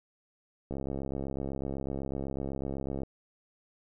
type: click train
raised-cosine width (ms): 2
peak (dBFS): -22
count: 159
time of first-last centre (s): 0.71-3.034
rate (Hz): 68
effects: none